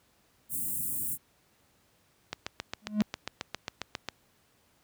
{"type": "band-stop noise", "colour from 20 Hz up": "white", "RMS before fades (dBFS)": -33, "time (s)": [0.49, 1.18], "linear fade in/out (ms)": 50, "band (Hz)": [310, 8100], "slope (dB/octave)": 48}
{"type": "click train", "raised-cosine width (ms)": 0.2, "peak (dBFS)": -15, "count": 14, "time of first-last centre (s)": [2.33, 4.087], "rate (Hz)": 7.4}
{"type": "tone with exponential growth", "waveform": "triangle", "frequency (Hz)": 210.9, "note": "G#3", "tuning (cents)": 27, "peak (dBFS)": -17, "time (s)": [2.82, 3.02], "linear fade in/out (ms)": 0, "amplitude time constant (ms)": 43}
{"effects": ["pink hiss -67 dBFS RMS until 4.83 s", "high-pass 60 Hz 12 dB/octave"]}